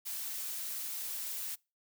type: noise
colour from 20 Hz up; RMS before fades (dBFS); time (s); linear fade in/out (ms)
blue; -39; 0.05-1.56; 20
effects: noise-tail reverb RT60 0.3 s tail -26 dB re dry